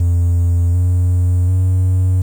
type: tone with pitch steps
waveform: triangle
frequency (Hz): 86.8 / 89.55 / 92.39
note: F2 / F2 / F#2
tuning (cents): -10 / +44 / -2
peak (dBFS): -8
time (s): 0-2.22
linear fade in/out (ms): 5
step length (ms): 740
effects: tanh soft clip ceiling -4 dBFS + 7-bit